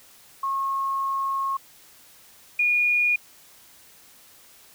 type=tone pair in turn; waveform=sine; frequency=1087 / 2440 Hz; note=C#6 / D#7; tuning=-34 / -34 cents; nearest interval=octave + major second; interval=1400 cents; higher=second; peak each=-23 / -18 dBFS; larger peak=second; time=0.43-1.57 / 2.59-3.16 s; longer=first; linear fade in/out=5 ms; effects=white hiss -52 dBFS RMS until 4.74 s